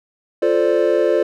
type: chord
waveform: triangle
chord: D minor seventh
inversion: first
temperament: equal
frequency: 349.2 / 440 / 523.3 / 587.3 Hz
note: F4 / A4 / C5 / D5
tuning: 0 / 0 / 0 / 0 cents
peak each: -17 dBFS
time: 0.42-1.23 s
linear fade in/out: 5 ms
effects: none